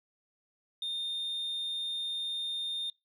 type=tone; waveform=sine; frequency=3641 Hz; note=A#7; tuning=41 cents flat; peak=-30 dBFS; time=0.82-2.9 s; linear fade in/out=2 ms; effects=noise-tail reverb RT60 0.2 s tail -22 dB re dry + tanh soft clip ceiling -31 dBFS